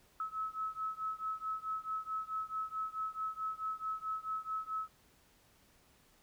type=beating tone pair; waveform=sine; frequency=1292 / 1296.6 Hz; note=E6 / E6; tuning=-35 / -29 cents; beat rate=4.6 Hz; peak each=-39 / -40 dBFS; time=0.2-4.88 s; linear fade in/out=2 ms; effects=pink hiss -67 dBFS RMS until 6.22 s